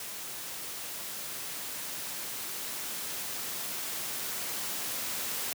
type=noise with level ramp; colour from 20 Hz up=white; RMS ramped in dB=-40 to -34 dBFS; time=0-5.53 s; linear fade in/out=2 ms; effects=high-pass 100 Hz 12 dB/octave